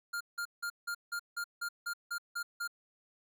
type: tone bursts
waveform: square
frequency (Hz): 1404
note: F6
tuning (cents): +9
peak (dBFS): -35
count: 11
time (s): 0.13-2.677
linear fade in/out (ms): 10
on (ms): 77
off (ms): 170
effects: none